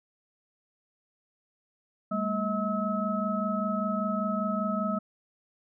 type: tone cluster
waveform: sine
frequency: 200.7 / 225.8 / 637 / 1290 Hz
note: G3 / A3 / D#5 / E6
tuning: +41 / +45 / +41 / -38 cents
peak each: -30 / -33 / -33 / -32 dBFS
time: 2.11-4.99 s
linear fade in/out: 10 ms
effects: none